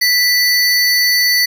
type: tone pair together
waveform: square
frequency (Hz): 1975.5 / 4494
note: B6 / C#8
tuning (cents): 0 / +23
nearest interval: octave + major second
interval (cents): 1423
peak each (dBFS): -14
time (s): 0.01-1.46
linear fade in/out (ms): 10
effects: none